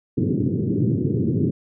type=band-pass noise; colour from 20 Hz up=pink; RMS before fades=-21 dBFS; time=0.17-1.51 s; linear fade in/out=10 ms; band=100 to 400 Hz; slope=48 dB/octave; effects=none